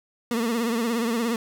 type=tone with vibrato; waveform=30% pulse; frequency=231.7 Hz; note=A#3; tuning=10 cents flat; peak=-20 dBFS; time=0.31-1.36 s; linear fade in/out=2 ms; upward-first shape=triangle; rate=17 Hz; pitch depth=97 cents each way; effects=10-bit